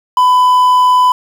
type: tone with quantisation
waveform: triangle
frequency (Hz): 1001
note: B5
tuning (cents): +23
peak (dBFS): -4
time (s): 0.17-1.12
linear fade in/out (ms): 2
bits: 5
effects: none